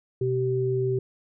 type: tone pair together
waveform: sine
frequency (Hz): 126.08 / 385.3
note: B2 / G4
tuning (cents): +36 / -30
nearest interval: octave + perfect fifth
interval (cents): 1934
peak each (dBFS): -26 / -24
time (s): 0.21-0.99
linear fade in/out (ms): 5
effects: none